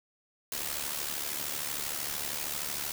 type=noise with amplitude modulation; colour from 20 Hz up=white; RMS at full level=-32 dBFS; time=0.52-2.92 s; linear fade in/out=2 ms; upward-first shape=sine; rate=73 Hz; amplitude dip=65%; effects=none